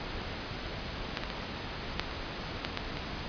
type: clicks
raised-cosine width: 0.2 ms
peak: -12 / -17 / -17 / -9 / -23 / -12 / -13 / -18 dBFS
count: 8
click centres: 1.172 / 1.236 / 1.302 / 1.996 / 2.112 / 2.649 / 2.774 / 2.971 s
effects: pink hiss -38 dBFS RMS until 3.28 s + resampled to 11025 Hz